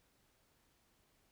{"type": "silence", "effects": ["pink hiss -74 dBFS RMS until 1.31 s"]}